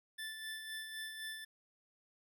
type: tone with tremolo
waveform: 25% pulse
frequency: 1758 Hz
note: A6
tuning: 2 cents flat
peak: -37 dBFS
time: 0.18-1.45 s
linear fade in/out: 10 ms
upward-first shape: sine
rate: 3.9 Hz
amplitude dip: 45%
effects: none